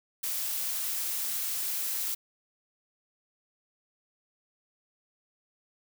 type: noise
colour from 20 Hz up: blue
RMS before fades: -32 dBFS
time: 0.23-2.15 s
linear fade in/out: 10 ms
effects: none